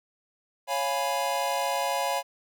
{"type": "chord", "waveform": "square", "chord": "C# dominant seventh", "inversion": "none", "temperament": "equal", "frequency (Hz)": [554.4, 698.5, 830.6, 987.8], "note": ["C#5", "E#5", "G#5", "B5"], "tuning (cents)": [0, 0, 0, 0], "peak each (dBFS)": -32, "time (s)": [0.67, 2.23], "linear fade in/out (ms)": 50, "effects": []}